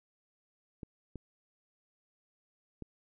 clicks, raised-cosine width 3 ms, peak -29 dBFS, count 3, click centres 0.832 / 1.157 / 2.823 s, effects none

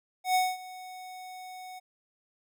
square tone with ADSR envelope, 740 Hz, F#5, in tune, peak -22 dBFS, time 0.24-1.8 s, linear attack 110 ms, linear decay 220 ms, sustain -20 dB, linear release 20 ms, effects none

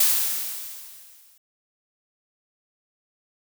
blue noise with exponential decay, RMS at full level -17 dBFS, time 0-1.38 s, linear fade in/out 5 ms, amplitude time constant 300 ms, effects none

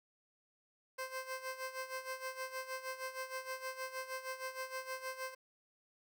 15% pulse tone with tremolo, 521 Hz, C5, 7 cents flat, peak -32 dBFS, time 0.98-5.35 s, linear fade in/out 10 ms, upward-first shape sine, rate 6.4 Hz, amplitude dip 75%, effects none

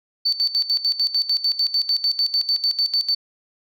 sine tone with tremolo, 4532 Hz, C#8, 37 cents sharp, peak -15 dBFS, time 0.25-3.15 s, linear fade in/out 10 ms, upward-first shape square, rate 6.7 Hz, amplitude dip 80%, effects tanh soft clip ceiling -11 dBFS

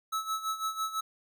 square tone with tremolo, 1300 Hz, E6, 24 cents flat, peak -29 dBFS, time 0.12-1.01 s, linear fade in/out 10 ms, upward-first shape sine, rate 6 Hz, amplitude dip 75%, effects none

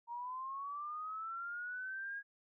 sine linear sweep, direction up, 932.3 to 1646 Hz, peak -40 dBFS, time 0.07-2.23 s, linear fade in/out 50 ms, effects none

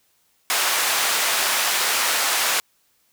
pink band-pass noise, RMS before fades -21 dBFS, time 0.5-2.6 s, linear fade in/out 0 ms, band 960 to 16000 Hz, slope 12 dB/octave, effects white hiss -64 dBFS RMS until 3.12 s

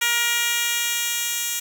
10% pulse tone with high-pass filter sweep, 473.3 Hz, A#4, 26 cents sharp, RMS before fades -23 dBFS, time 0.01-1.6 s, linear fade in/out 10 ms, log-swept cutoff 1900 to 4800 Hz, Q 0.74, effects 8-bit

